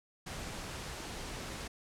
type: noise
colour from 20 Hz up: pink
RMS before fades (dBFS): -42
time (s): 0.26-1.68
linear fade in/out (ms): 10
effects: low-pass 9000 Hz 12 dB/octave